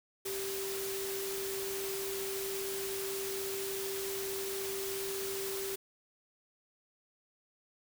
sine tone in noise, 390 Hz, G4, 9 cents flat, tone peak -37 dBFS, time 0.25-5.76 s, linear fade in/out 10 ms, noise white, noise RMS -40 dBFS, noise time 0.25-5.76 s, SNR 0 dB, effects none

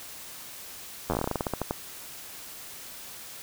slowing click train, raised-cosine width 1 ms, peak -13 dBFS, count 17, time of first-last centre 1.1-1.709 s, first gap 10 ms, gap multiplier 1.16, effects white hiss -43 dBFS RMS until 3.42 s

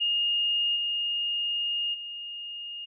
sine tone with level steps, 2841 Hz, F7, 29 cents sharp, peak -23 / -26 / -35 dBFS, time 0-2.86 s, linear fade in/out 20 ms, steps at 0.75 / 1.93 s, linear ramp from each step 20 ms, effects none

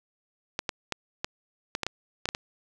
clicks, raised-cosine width 0.2 ms, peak -11 dBFS, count 10, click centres 0.591 / 0.692 / 0.923 / 1.245 / 1.751 / 1.833 / 1.866 / 2.256 / 2.289 / 2.349 s, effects none

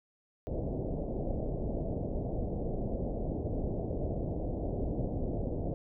pink low-pass noise, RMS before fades -34 dBFS, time 0.47-5.74 s, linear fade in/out 0 ms, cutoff 680 Hz, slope 48 dB/octave, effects none

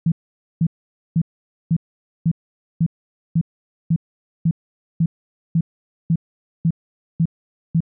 sine tone bursts, 164.81 Hz, E3, in tune, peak -13 dBFS, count 15, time 0.06-7.805 s, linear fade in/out 5 ms, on 59 ms, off 490 ms, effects none

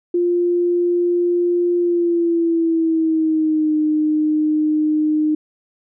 sine tone with pitch glide, 350 to 306.5 Hz, F4 to D#4, +4 to -26 cents, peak -14 dBFS, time 0.14-5.35 s, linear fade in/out 5 ms, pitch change -230 cents, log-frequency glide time 1.78-3.75 s, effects none

